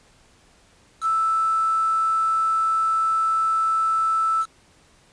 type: tone with quantisation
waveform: sine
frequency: 1318.5 Hz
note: E6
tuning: in tune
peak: -18 dBFS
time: 1.01-4.46 s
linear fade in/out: 50 ms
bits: 6
effects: pink hiss -56 dBFS RMS until 5.12 s + resampled to 22050 Hz